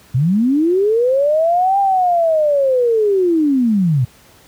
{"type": "linear two-way sweep", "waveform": "sine", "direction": "up then down", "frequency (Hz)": [116, 801, 116], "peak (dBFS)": -11, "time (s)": [0.14, 4.05], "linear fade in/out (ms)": 10, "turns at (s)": 1.79, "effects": ["pink hiss -47 dBFS RMS until 4.47 s", "high-pass 60 Hz 12 dB/octave"]}